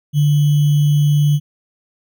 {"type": "tone with sample-and-hold", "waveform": "sine", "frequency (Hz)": 146.83, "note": "D3", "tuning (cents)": 0, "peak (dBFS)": -10, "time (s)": [0.13, 1.4], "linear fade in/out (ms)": 50, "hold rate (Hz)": 3150, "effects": []}